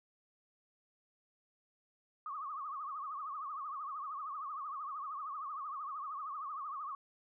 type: tone with vibrato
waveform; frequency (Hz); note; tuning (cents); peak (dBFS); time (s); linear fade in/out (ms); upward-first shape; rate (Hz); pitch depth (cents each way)
sine; 1171; D6; -5; -39; 2.26-6.95; 2; triangle; 13; 170
effects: none